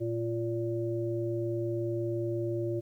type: harmonic tone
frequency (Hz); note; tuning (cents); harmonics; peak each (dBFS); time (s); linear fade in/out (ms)
115.7; A#2; -13; 1 / 3 / 5; -34 / -31 / -38; 0-2.81; 20
effects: 11-bit